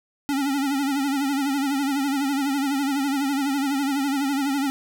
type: tone with vibrato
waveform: square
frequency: 277.2 Hz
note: C#4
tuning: in tune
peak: -22 dBFS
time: 0.29-4.7 s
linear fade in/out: 0 ms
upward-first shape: sine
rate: 12 Hz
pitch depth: 79 cents each way
effects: none